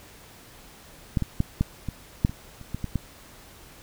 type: clicks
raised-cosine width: 5 ms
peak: -10 / -14 / -9 / -9 / -17 / -6 / -22 / -30 / -17 / -16 / -12 dBFS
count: 11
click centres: 1.172 / 1.223 / 1.404 / 1.61 / 1.887 / 2.249 / 2.295 / 2.613 / 2.746 / 2.843 / 2.957 s
effects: pink hiss -49 dBFS RMS until 3.82 s